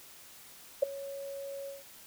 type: tone with ADSR envelope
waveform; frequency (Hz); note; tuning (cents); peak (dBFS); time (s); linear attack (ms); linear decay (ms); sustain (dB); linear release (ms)
sine; 554.4; C#5; 0; -18; 0.82-1.84; 11; 8; -20; 170
effects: white hiss -53 dBFS RMS until 2.06 s